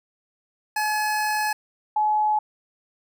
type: tone pair in turn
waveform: 25% pulse / sine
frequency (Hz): 851 / 851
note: G#5 / G#5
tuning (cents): +42 / +42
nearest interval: unison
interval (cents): 0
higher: neither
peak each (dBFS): -18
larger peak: neither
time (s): 0.76-1.53 / 1.96-2.39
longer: first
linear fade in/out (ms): 5
effects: none